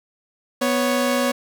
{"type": "tone pair together", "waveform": "sawtooth", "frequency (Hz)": [246.9, 554.3], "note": ["B3", "C#5"], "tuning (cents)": [0, 0], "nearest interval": "octave + major second", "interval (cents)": 1400, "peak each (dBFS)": -17, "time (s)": [0.61, 1.32], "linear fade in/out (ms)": 10, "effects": []}